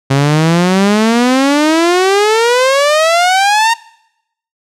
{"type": "exponential sweep", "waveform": "sawtooth", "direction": "up", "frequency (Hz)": [134, 932], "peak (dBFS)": -4, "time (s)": [0.1, 3.74], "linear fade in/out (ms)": 10, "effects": ["noise-tail reverb RT60 0.8 s tail -22 dB re dry", "low-pass 8000 Hz 12 dB/octave"]}